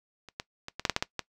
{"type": "clicks", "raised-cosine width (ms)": 0.2, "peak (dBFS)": [-28, -17, -20, -18, -7, -6, -7, -9, -13], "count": 9, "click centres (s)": [0.287, 0.399, 0.684, 0.796, 0.852, 0.897, 0.964, 1.025, 1.193], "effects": ["noise-tail reverb RT60 0.1 s tail -20 dB re dry"]}